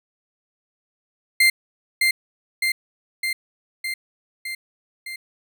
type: tone with echo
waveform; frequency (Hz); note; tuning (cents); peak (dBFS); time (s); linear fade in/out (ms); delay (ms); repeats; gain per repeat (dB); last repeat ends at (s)
35% pulse; 2093; C7; 0; -11; 1.4-1.5; 5; 610; 6; -3; 5.16
effects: none